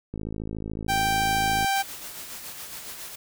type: click train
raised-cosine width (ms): 3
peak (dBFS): -20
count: 82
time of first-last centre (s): 0.14-1.646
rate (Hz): 53.8
type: tone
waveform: sawtooth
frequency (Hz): 784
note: G5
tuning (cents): 0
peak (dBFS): -18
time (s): 0.88-1.83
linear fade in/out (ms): 20
type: noise with tremolo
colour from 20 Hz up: white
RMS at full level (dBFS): -37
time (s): 1.75-3.16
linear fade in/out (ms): 10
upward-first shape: sine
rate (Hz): 7.2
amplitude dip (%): 40
effects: none